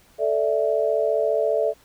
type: chord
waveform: sine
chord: A suspended fourth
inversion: none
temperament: equal with one note detuned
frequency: 440 / 584.6 / 659.3 Hz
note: A4 / D5 / E5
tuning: 0 / -8 / 0 cents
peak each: -23 dBFS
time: 0.18-1.74 s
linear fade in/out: 50 ms
effects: pink hiss -56 dBFS RMS until 1.84 s